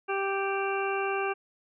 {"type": "harmonic tone", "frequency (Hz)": 392, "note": "G4", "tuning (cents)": 0, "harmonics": [1, 2, 3, 4, 6, 7], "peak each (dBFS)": [-30, -33, -35, -36, -38, -38], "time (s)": [0.08, 1.34], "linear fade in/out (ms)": 20, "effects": []}